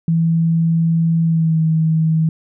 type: tone with pitch glide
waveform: sine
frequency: 164.81 to 159.84 Hz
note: E3 to D#3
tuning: 0 to +47 cents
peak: -12 dBFS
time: 0.08-2.29 s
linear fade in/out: 2 ms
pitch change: -53 cents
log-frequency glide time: 1.23-1.6 s
effects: none